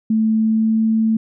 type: tone with pitch glide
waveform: sine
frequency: 220 to 221.8 Hz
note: A3 to A3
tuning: 0 to +14 cents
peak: -13 dBFS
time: 0.1-1.17 s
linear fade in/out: 5 ms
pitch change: +14 cents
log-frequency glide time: 0.35-0.84 s
effects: none